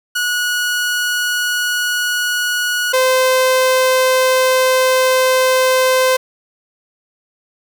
sawtooth tone pair in turn, 1460 / 516.2 Hz, F#6 / C5, -24 / -23 cents, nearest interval octave + tritone, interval 1799 cents, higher first, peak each -12 / -7 dBFS, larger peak second, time 0.15-2.93 / 2.93-6.17 s, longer second, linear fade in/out 10 ms, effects 8-bit

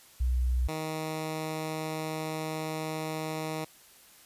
sine / 10% pulse tone pair in turn, 62.4 / 157.24 Hz, B1 / D#3, +19 / +19 cents, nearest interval octave + major third, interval 1600 cents, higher second, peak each -24 dBFS, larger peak neither, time 0.2-0.68 / 0.68-3.65 s, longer second, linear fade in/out 10 ms, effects white hiss -56 dBFS RMS until 4.25 s + resampled to 32000 Hz

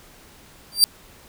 sawtooth tone with exponential growth, 4699 Hz, D8, in tune, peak -4 dBFS, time 0.72-0.84 s, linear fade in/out 0 ms, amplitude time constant 26 ms, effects pink hiss -49 dBFS RMS until 1.28 s

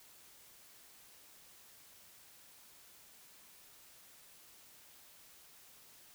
silence, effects white hiss -60 dBFS RMS until 6.14 s

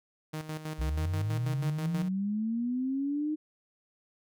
sawtooth tone with tremolo, 155.56 Hz, D#3, in tune, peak -30 dBFS, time 0.33-2.09 s, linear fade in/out 10 ms, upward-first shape square, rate 6.2 Hz, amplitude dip 65%
sine linear sweep, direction up, 58.27 to 310 Hz, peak -28 dBFS, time 0.78-3.36 s, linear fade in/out 20 ms
effects none

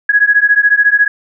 sine beating tone pair, 1661.2 / 1675.2 Hz, G#6 / G#6, 0 / +15 cents, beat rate 14 Hz, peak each -10 dBFS, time 0.09-1.08 s, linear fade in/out 5 ms, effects none

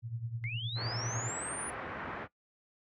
sine tone with tremolo, 115.9 Hz, A#2, 10 cents flat, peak -32 dBFS, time 0.02-1.31 s, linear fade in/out 50 ms, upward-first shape triangle, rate 9.8 Hz, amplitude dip 85%
sine linear sweep, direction up, 2049 to 9810 Hz, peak -38 dBFS, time 0.44-1.7 s, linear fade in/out 0 ms
white low-pass noise, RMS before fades -41 dBFS, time 0.75-2.28 s, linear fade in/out 50 ms, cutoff 1800 Hz, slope 24 dB/octave
effects noise-tail reverb RT60 0.1 s tail -19 dB re dry + high-pass 60 Hz 12 dB/octave

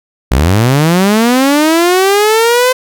sawtooth linear sweep, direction up, 56 to 515 Hz, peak -3 dBFS, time 0.31-2.73 s, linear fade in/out 10 ms, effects none

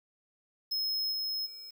square tone with level steps, 5160 Hz, E8, 38 cents flat, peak -30 / -32 / -44 dBFS, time 0.71-1.71 s, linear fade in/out 10 ms, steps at 1.11 / 1.45 s, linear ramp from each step 20 ms, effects 10-bit

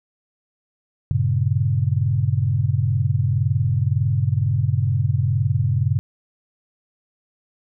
sine chord, G diminished, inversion none, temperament equal with one note detuned, 96.99 / 116.54 / 138.59 Hz, G2 / Bb2 / Db3, -18 / 0 / 0 cents, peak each -21 dBFS, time 1.11-5.99 s, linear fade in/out 0 ms, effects none

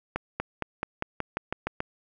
accelerating click train, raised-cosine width 0.5 ms, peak -13 dBFS, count 10, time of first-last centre 0.16-1.804 s, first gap 240 ms, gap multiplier 0.93, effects none

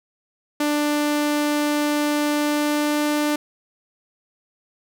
sawtooth tone with pitch glide, 295.5 to 297.2 Hz, D4 to D4, +11 to +21 cents, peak -15 dBFS, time 0.6-3.36 s, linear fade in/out 5 ms, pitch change +10 cents, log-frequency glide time 2.36-3.09 s, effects none

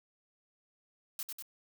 blue noise with echo, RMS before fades -38 dBFS, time 1.19-1.23 s, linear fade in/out 2 ms, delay 97 ms, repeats 2, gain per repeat -3 dB, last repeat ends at 1.424 s, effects none

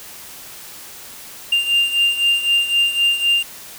triangle beating tone pair, 2794 / 2797.9 Hz, F7 / F7, 0 / +3 cents, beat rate 3.9 Hz, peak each -14 / -19 dBFS, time 1.52-3.43 s, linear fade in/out 5 ms, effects white hiss -37 dBFS RMS until 3.78 s

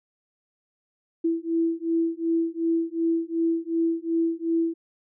sine beating tone pair, 329.6 / 332.3 Hz, E4 / E4, 0 / +14 cents, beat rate 2.7 Hz, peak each -25 dBFS, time 1.24-4.74 s, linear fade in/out 10 ms, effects none

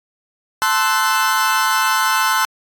40% pulse chord, F# half-diminished seventh, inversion first, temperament equal with one note detuned, 880 / 1046.5 / 1318.5 / 1500.6 Hz, A5 / C6 / E6 / F#6, 0 / 0 / 0 / +24 cents, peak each -20 / -18 / -20 / -19 dBFS, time 0.62-2.45 s, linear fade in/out 0 ms, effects AAC 64 kbps

